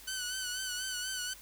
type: tone with vibrato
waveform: 10% pulse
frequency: 1500 Hz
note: F#6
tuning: 23 cents sharp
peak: -26 dBFS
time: 0.07-1.34 s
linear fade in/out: 10 ms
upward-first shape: sine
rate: 4.1 Hz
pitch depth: 46 cents each way
effects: added 49 Hz sine -59 dBFS peak until 1.41 s + white hiss -53 dBFS RMS until 1.41 s